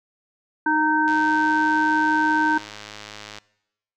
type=harmonic tone; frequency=308.8 Hz; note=D#4; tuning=13 cents flat; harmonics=1 / 3 / 5; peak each=-23 / -21 / -21 dBFS; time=0.66-2.58 s; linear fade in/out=5 ms
type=click train; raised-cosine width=0.2 ms; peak=-19 dBFS; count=243; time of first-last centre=1.08-3.385 s; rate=105 Hz
effects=noise-tail reverb RT60 0.9 s tail -22 dB re dry